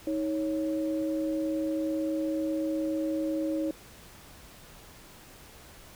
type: tone pair together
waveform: sine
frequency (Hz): 315.7 / 554.4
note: D#4 / C#5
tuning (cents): +25 / 0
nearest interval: minor seventh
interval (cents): 975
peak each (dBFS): -28 / -33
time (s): 0.07-3.71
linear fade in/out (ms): 2
effects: pink hiss -51 dBFS RMS until 5.95 s